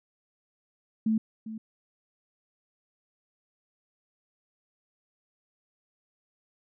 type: tone with echo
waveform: sine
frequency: 220 Hz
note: A3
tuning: in tune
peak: -22 dBFS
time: 1.06-1.18 s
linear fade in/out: 5 ms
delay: 400 ms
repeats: 1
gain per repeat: -13 dB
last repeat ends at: 1.58 s
effects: none